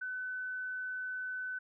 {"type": "tone", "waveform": "sine", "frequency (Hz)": 1508, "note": "F#6", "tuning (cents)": 32, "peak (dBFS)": -36, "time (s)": [0.01, 1.59], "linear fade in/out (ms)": 10, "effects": []}